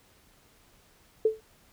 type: tone with exponential decay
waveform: sine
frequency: 438.4 Hz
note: A4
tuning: 6 cents flat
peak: -16 dBFS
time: 1.25-1.41 s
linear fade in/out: 5 ms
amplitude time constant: 33 ms
effects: pink hiss -61 dBFS RMS until 1.72 s